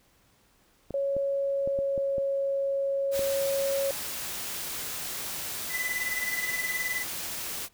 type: clicks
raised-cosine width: 2 ms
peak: -24 dBFS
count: 7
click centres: 0.907 / 1.166 / 1.675 / 1.789 / 1.978 / 2.182 / 3.193 s
type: tone with pitch glide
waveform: sine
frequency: 554.4 to 550.9 Hz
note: C#5 to C#5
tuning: 0 to -11 cents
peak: -25 dBFS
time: 0.94-3.91 s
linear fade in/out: 2 ms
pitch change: -11 cents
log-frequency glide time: 1.36-2.17 s
type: noise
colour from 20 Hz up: white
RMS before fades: -35 dBFS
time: 3.11-7.69 s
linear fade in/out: 50 ms
type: tone with tremolo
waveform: triangle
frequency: 2000 Hz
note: B6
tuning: 21 cents sharp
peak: -24 dBFS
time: 5.69-7.05 s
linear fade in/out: 50 ms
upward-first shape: triangle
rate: 19 Hz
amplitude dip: 80%
effects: pink hiss -64 dBFS RMS until 7.73 s